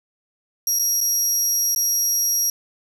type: tone with dropouts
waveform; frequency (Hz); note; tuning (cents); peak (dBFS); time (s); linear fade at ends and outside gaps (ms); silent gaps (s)
30% pulse; 5670; F8; +25; -14; 0.67-2.5; 2; 0.789-0.794 / 1.006-1.011 / 1.749-1.76
effects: none